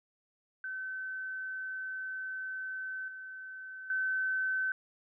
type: tone with level steps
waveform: sine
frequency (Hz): 1529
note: G6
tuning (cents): -44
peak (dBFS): -36 / -42 / -29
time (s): 0.64-4.72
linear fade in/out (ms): 2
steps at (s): 3.08 / 3.9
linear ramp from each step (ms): 2
effects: none